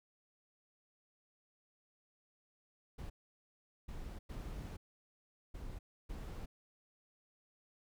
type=noise bursts at uneven times; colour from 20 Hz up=brown; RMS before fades=-45 dBFS; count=5; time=2.98-3.1 / 3.88-4.19 / 4.29-4.77 / 5.54-5.79 / 6.09-6.46 s; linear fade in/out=10 ms; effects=none